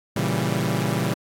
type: chord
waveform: sawtooth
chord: A# diminished seventh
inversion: none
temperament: equal with one note detuned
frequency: 116.54 / 138.59 / 165.86 / 196 Hz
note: A#2 / C#3 / E3 / G3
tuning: 0 / 0 / +11 / 0 cents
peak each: -23 dBFS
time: 0.16-1.14 s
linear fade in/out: 5 ms
effects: AAC 64 kbps